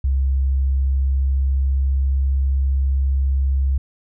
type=tone with pitch glide; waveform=sine; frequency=67 to 67.47 Hz; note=C2 to C#2; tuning=+42 to -46 cents; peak=-15 dBFS; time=0.04-3.78 s; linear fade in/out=5 ms; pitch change=+12 cents; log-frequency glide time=0.46-2.24 s; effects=none